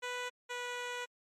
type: tone pair in turn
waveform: 10% pulse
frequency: 493.9 / 489.6 Hz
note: B4 / B4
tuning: 0 / -15 cents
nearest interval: unison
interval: 15 cents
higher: first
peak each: -28 / -29 dBFS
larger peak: first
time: 0.02-0.3 / 0.49-1.06 s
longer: second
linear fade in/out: 20 ms
effects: low-pass 7000 Hz 12 dB/octave + MP3 64 kbps